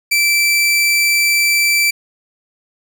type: tone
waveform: sawtooth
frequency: 2332 Hz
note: D7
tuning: 13 cents flat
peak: -8 dBFS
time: 0.11-1.91 s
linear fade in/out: 10 ms
effects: none